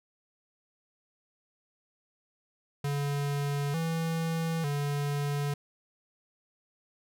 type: tone with pitch steps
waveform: square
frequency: 142.8 / 164.1 / 143.9 Hz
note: D3 / E3 / D3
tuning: -48 / -8 / -35 cents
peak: -29 dBFS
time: 2.84-5.54 s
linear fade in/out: 5 ms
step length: 900 ms
effects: none